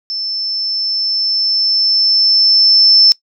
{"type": "tone with level ramp", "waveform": "sine", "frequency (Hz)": 5300, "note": "E8", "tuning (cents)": 9, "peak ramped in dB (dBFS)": [-18, -4], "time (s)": [0.1, 3.12], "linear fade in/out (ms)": 0, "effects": ["noise-tail reverb RT60 0.1 s tail -21 dB re dry"]}